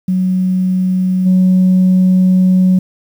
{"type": "tone with level steps", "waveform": "sine", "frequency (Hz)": 185, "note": "F#3", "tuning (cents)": 0, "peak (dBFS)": [-10, -5], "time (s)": [0.08, 2.79], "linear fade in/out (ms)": 5, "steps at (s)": 1.25, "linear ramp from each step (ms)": 20, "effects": ["tanh soft clip ceiling -4 dBFS", "7-bit"]}